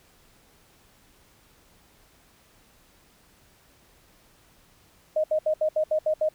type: tone bursts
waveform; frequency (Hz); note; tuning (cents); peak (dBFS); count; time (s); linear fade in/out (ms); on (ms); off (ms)
sine; 621; D#5; -3; -20; 8; 5.16-6.289; 5; 79; 71
effects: pink hiss -59 dBFS RMS until 6.34 s